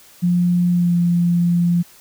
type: tone with pitch glide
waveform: sine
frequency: 176.3 to 173.27 Hz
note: F3 to F3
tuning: +17 to -13 cents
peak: -13 dBFS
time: 0.22-1.83 s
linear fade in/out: 20 ms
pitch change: -30 cents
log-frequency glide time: 0.71-0.95 s
effects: white hiss -47 dBFS RMS until 2 s